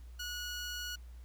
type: tone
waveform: 15% pulse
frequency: 1458 Hz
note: F#6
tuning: 26 cents flat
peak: -32 dBFS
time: 0.19-0.96 s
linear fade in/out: 10 ms
effects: added 60 Hz sine -47 dBFS peak until 1.24 s + pink hiss -67 dBFS RMS until 1.24 s